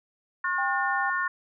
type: harmonic tone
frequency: 360 Hz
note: F#4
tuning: 47 cents flat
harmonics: 3 / 4 / 5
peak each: -29 / -29 / -29 dBFS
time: 0.44-1.28 s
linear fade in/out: 5 ms
type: tone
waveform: sine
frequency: 794 Hz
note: G5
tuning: 22 cents sharp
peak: -29 dBFS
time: 0.58-1.1 s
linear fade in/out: 5 ms
effects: none